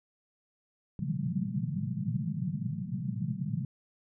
white band-pass noise, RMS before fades -33 dBFS, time 0.99-3.65 s, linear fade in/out 2 ms, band 110 to 210 Hz, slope 96 dB/octave, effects none

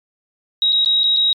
sine tone with dropouts, 3813 Hz, A#7, 38 cents sharp, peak -12 dBFS, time 0.62-1.33 s, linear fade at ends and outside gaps 1 ms, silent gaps 0.723-0.728 / 0.848-0.859 / 1.034-1.04 / 1.165-1.169 s, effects MP3 96 kbps

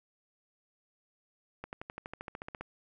accelerating click train, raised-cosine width 0.5 ms, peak -25 dBFS, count 14, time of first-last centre 1.64-2.61 s, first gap 89 ms, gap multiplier 0.97, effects none

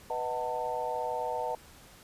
sine chord, B dominant seventh, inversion none, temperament equal with one note detuned, 493.9 / 622.3 / 740 / 894.3 Hz, B4 / D#5 / F#5 / A5, 0 / 0 / 0 / +28 cents, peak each -36 / -37 / -37 / -34 dBFS, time 0.1-1.55 s, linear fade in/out 2 ms, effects pink hiss -54 dBFS RMS until 2.03 s + resampled to 32000 Hz

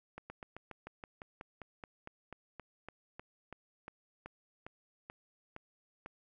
slowing click train, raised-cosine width 0.5 ms, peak -30 dBFS, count 23, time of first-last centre 0.18-6.061 s, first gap 120 ms, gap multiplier 1.07, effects none

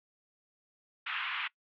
white band-pass noise, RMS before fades -36 dBFS, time 1.06-1.48 s, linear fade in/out 10 ms, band 960 to 3100 Hz, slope 48 dB/octave, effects noise-tail reverb RT60 0.1 s tail -22 dB re dry

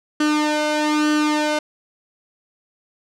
sawtooth tone with flanger, 302 Hz, D4, 48 cents sharp, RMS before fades -19 dBFS, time 0.2-1.59 s, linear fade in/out 5 ms, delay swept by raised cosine 0.66 to 1.38 ms, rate 1.1 Hz, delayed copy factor +0.8, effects low-pass 7000 Hz 12 dB/octave

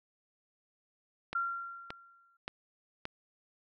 click train, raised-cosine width 0.3 ms, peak -21 dBFS, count 4, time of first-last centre 1.33-3.054 s, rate 1.74 Hz
sine tone with exponential decay, 1377 Hz, F6, 25 cents flat, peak -28 dBFS, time 1.35-2.37 s, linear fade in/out 5 ms, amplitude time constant 220 ms
effects none

